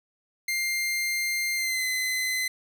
sawtooth tone with pitch glide, 2100 to 2038 Hz, C7 to C7, +6 to -46 cents, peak -22 dBFS, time 0.48-2.48 s, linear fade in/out 5 ms, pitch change -52 cents, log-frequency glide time 1.56-1.86 s, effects 10-bit

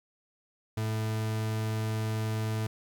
40% pulse tone, 109.5 Hz, A2, 8 cents flat, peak -28 dBFS, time 0.77-2.67 s, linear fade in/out 5 ms, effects 10-bit

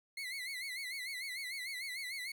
30% pulse tone with vibrato, 2093 Hz, C7, in tune, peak -37 dBFS, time 0.17-2.32 s, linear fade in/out 5 ms, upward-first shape sine, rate 6.7 Hz, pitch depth 110 cents each way, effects none

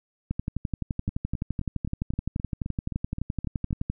two click trains, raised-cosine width 5 ms, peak -19 / -15 dBFS, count 11 / 43, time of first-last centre 1.09-3.708 / 0.31-3.9 s, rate 3.82 / 11.7 Hz, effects none

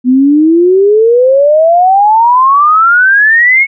sine exponential sweep, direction up, 245.9 to 2217 Hz, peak -3 dBFS, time 0.04-3.67 s, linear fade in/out 50 ms, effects none

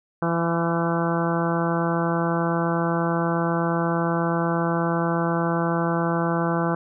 harmonic tone with a mistuned harmonic, 168.3 Hz, E3, 36 cents sharp, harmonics 1 / 2 / 3 / 4 / 5 / 6 / 7 / 8 / 9, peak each -24 / -27 / -29 / -30 / -31 / -32 / -32 / -33 / -34 dBFS, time 0.22-6.75 s, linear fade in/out 2 ms, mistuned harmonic 7, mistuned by -17 cents, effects none

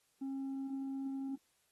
sine tone with tanh clipping, 270.3 Hz, C#4, 44 cents flat, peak -38 dBFS, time 0.21-1.36 s, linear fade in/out 10 ms, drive 2 dB, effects white hiss -75 dBFS RMS until 1.71 s + AAC 32 kbps

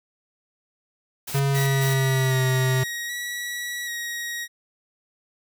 white noise bursts, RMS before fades -33 dBFS, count 3, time 1.27-1.94 s, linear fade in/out 10 ms, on 130 ms, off 140 ms
square tone with pitch glide, 138.5 to 129.97 Hz, C#3 to C3, -1 to -11 cents, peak -20 dBFS, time 1.34-2.84 s, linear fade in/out 10 ms, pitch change -110 cents, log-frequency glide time 1.5-2.43 s
sawtooth tone with vibrato, 1912 Hz, A#6, 43 cents sharp, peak -25 dBFS, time 1.53-4.48 s, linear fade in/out 50 ms, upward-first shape square, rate 0.64 Hz, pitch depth 19 cents each way
effects none

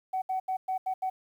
sine tone bursts at uneven times, 753 Hz, F#5, 30 cents sharp, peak -26 dBFS, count 6, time 0.13-0.22 / 0.29-0.4 / 0.48-0.57 / 0.68-0.78 / 0.86-0.94 / 1.02-1.1 s, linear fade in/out 10 ms, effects tanh soft clip ceiling -23 dBFS + 10-bit

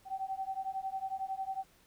sine beating tone pair, 764 / 775 Hz, G5 / G5, -45 / -20 cents, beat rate 11 Hz, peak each -38 / -38 dBFS, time 0.05-1.65 s, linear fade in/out 50 ms, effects pink hiss -65 dBFS RMS until 1.86 s

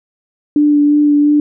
sine tone with vibrato, 293.7 Hz, D4, in tune, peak -7 dBFS, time 0.56-1.4 s, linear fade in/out 2 ms, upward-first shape sine, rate 2.9 Hz, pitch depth 14 cents each way, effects none

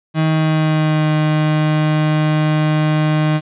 35% pulse tone with pitch glide, 158 to 153.95 Hz, D#3 to D#3, +27 to -18 cents, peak -11 dBFS, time 0.14-3.41 s, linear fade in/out 50 ms, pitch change -45 cents, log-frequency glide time 0.28-1.12 s, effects resampled to 8000 Hz + 8-bit

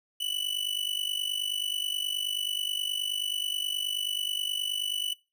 45% pulse tone with amplitude modulation, 2975 Hz, F#7, 9 cents sharp, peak -25 dBFS, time 0.2-5.14 s, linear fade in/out 10 ms, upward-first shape sine, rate 49.4 Hz, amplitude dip 85%, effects noise-tail reverb RT60 0.3 s tail -23 dB re dry

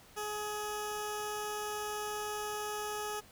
10% pulse tone with notch filter, 420.5 Hz, G#4, 22 cents sharp, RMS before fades -38 dBFS, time 0.16-3.21 s, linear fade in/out 20 ms, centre 2100 Hz, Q 1.6, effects pink hiss -58 dBFS RMS until 3.31 s

